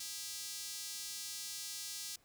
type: tone with high-pass filter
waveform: square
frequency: 180 Hz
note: F#3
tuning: 47 cents flat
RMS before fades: -44 dBFS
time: 0-2.16 s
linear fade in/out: 5 ms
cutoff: 5200 Hz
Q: 1.3
effects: pink hiss -70 dBFS RMS until 2.24 s